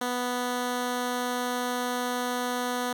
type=tone; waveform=10% pulse; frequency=246.9 Hz; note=B3; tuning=in tune; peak=-19 dBFS; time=0.01-2.93 s; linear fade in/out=5 ms; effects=none